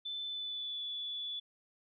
sine tone with pitch glide, 3520 to 3444 Hz, A7 to A7, 0 to -38 cents, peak -37 dBFS, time 0.05-1.4 s, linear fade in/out 10 ms, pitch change -38 cents, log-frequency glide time 0.26-0.82 s, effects none

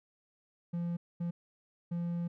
triangle tone bursts at uneven times, 171.9 Hz, F3, 27 cents flat, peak -30 dBFS, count 3, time 0.73-0.97 / 1.2-1.31 / 1.91-2.28 s, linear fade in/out 10 ms, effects none

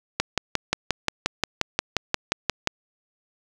click train, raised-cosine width 0.2 ms, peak -3 dBFS, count 15, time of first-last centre 0.2-2.673 s, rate 5.66 Hz, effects none

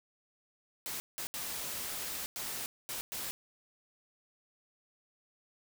white noise bursts at uneven times, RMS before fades -39 dBFS, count 6, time 0.86-1 / 1.18-1.27 / 1.34-2.26 / 2.36-2.66 / 2.89-3.01 / 3.12-3.31 s, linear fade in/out 0 ms, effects none

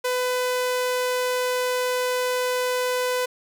sawtooth tone, 501 Hz, B4, 25 cents sharp, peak -18 dBFS, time 0.04-3.26 s, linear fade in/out 10 ms, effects none

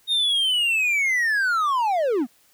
triangle linear sweep, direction down, 3729 to 215 Hz, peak -17 dBFS, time 0.07-2.27 s, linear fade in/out 50 ms, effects white hiss -59 dBFS RMS until 2.53 s

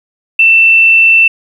sine tone, 2675 Hz, E7, 25 cents sharp, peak -3 dBFS, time 0.39-1.28 s, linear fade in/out 5 ms, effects 7-bit

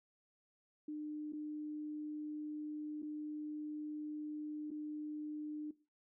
sine tone with dropouts, 301.7 Hz, D4, 47 cents sharp, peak -40 dBFS, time 0.88-5.71 s, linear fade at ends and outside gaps 5 ms, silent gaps 1.324-1.332 / 3.021-3.027 / 4.706-4.713 s, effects noise-tail reverb RT60 0.3 s tail -18 dB re dry

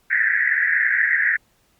white band-pass noise, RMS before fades -19 dBFS, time 0.1-1.37 s, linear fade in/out 10 ms, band 1600 to 2000 Hz, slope 96 dB/octave, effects pink hiss -62 dBFS RMS until 1.79 s + Opus 48 kbps

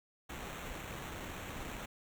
pink noise with sample-and-hold, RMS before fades -44 dBFS, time 0.29-1.86 s, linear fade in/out 10 ms, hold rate 4900 Hz, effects none

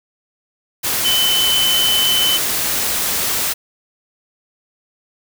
sine tone in noise, 3041 Hz, F#7, 47 cents sharp, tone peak -14 dBFS, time 1.04-2.38 s, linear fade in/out 20 ms, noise white, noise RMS -19 dBFS, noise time 0.83-3.54 s, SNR +2 dB, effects none

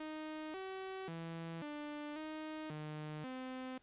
sawtooth tone with pitch steps, 310.2 / 380.6 / 165.5 / 296 / 310.9 / 152.5 / 257.8 Hz, D#4 / F#4 / E3 / D4 / D#4 / D#3 / C4, -5 / +49 / +7 / +14 / -1 / -34 / -26 cents, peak -39 dBFS, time 0-3.78 s, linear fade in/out 5 ms, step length 540 ms, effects pink hiss -72 dBFS RMS until 3.82 s + resampled to 8000 Hz

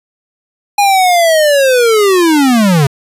square linear sweep, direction down, 823 to 131.2 Hz, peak -7 dBFS, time 0.78-2.87 s, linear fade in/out 5 ms, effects resampled to 32000 Hz

